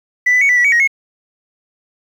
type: tone with pitch steps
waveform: sine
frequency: 1981 / 1995 / 2228 / 1977 / 1945 / 2261 / 1884 / 2175 Hz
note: B6 / B6 / C#7 / B6 / B6 / C#7 / A#6 / C#7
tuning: +5 / +17 / +8 / +1 / -27 / +34 / +18 / -33 cents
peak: -7 dBFS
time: 0.26-0.876 s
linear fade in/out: 10 ms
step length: 77 ms
effects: tanh soft clip ceiling -7 dBFS + 7-bit